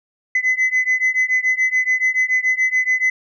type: beating tone pair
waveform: sine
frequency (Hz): 2022 / 2029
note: B6 / B6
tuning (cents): +40 / +46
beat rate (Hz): 7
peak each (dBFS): -16 / -17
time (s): 0.35-3.1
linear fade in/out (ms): 5
effects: tanh soft clip ceiling -11 dBFS